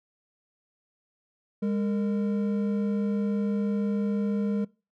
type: tone pair together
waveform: triangle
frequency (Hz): 204.4 / 458.9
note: G#3 / A#4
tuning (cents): -27 / -27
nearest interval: octave + major second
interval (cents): 1400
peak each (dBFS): -23 / -31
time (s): 1.62-4.65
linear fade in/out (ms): 10
effects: noise-tail reverb RT60 0.3 s tail -22 dB re dry